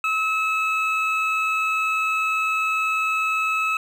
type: tone pair together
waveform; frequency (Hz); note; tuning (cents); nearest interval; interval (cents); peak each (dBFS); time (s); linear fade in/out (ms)
triangle; 1291 / 2592; E6 / E7; -37 / -30; octave; 1207; -21; 0.04-3.77; 2
effects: none